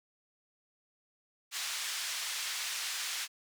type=band-pass noise; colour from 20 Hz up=white; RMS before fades=-37 dBFS; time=1.51-3.28 s; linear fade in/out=50 ms; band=1400 to 6400 Hz; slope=12 dB/octave; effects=none